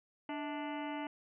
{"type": "harmonic tone with a mistuned harmonic", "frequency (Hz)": 293.7, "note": "D4", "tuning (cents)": 0, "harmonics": [1, 2, 3, 4, 5, 6, 7, 8, 9, 10], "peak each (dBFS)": [-40, -46, -43, -53, -52, -57, -50, -57, -56, -54], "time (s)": [0.29, 1.07], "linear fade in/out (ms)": 2, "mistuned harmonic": 2, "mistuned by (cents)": 150, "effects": []}